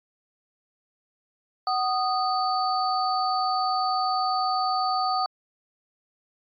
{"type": "tone cluster", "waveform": "sine", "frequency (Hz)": [750, 1238, 4528], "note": ["F#5", "D#6", "C#8"], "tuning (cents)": [23, -9, 36], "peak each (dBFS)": [-25, -26, -31], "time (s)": [1.67, 5.26], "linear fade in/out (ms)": 2, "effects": ["AAC 48 kbps"]}